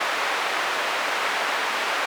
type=band-pass noise; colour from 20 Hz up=white; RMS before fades=-25 dBFS; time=0-2.06 s; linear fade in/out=10 ms; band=590 to 1900 Hz; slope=12 dB/octave; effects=none

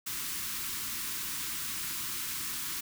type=band-stop noise; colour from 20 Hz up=white; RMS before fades=-36 dBFS; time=0.06-2.81 s; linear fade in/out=10 ms; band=370 to 980 Hz; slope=48 dB/octave; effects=none

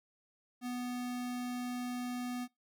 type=tone; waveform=square; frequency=246.8 Hz; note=B3; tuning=1 cent flat; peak=-37 dBFS; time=0.61-2.48 s; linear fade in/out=50 ms; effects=noise-tail reverb RT60 0.2 s tail -22 dB re dry

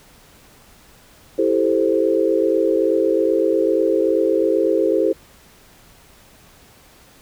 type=chord; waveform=sine; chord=A minor seventh; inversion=second; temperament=equal; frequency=329.6 / 392 / 440 / 523.3 Hz; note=E4 / G4 / A4 / C5; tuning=0 / 0 / 0 / 0 cents; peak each=-20 dBFS; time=1.38-5.13 s; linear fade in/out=10 ms; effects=pink hiss -49 dBFS RMS until 7.21 s

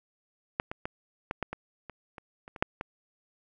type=clicks; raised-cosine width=0.5 ms; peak=-11 / -20 / -18 / -16 / -15 / -20 / -26 / -28 / -30 / -27 / -8 / -19 dBFS; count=12; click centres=0.599 / 0.715 / 0.855 / 1.311 / 1.427 / 1.53 / 1.897 / 2.182 / 2.479 / 2.562 / 2.625 / 2.811 s; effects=none

